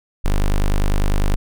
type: tone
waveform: square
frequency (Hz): 25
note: G0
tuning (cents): +35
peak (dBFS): -14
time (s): 0.24-1.36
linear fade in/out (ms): 10
effects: none